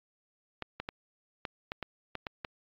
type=clicks; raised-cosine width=0.3 ms; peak=-19 dBFS; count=9; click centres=0.623 / 0.8 / 0.889 / 1.452 / 1.719 / 1.827 / 2.153 / 2.268 / 2.448 s; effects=low-pass 4000 Hz 12 dB/octave + AAC 64 kbps